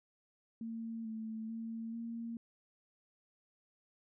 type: tone with pitch steps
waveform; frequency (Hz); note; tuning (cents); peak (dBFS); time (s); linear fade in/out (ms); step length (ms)
sine; 227.2 / 221.1 / 226.6 / 231.1; A#3 / A3 / A#3 / A#3; -44 / +9 / -49 / -15; -39; 0.61-2.37; 2; 440
effects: none